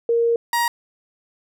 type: tone pair in turn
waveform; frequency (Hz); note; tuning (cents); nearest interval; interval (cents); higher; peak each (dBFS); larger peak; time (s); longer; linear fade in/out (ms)
sine / 30% pulse; 466.2 / 946; A#4 / A#5; 0 / +25; octave; 1225; second; -15; neither; 0.09-0.36 / 0.53-0.68; first; 2
effects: none